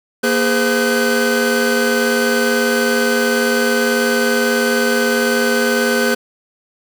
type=tone cluster; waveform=45% pulse; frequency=235.7 / 413.6 / 512 / 1516 Hz; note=A#3 / G#4 / C5 / F#6; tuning=+19 / -7 / -38 / +42 cents; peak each=-19 dBFS; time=0.23-6.15 s; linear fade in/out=10 ms; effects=none